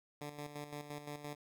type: tone with tremolo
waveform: 10% pulse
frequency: 146.83 Hz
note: D3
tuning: in tune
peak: -34 dBFS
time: 0.21-1.35 s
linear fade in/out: 5 ms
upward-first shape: square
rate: 5.8 Hz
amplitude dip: 60%
effects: none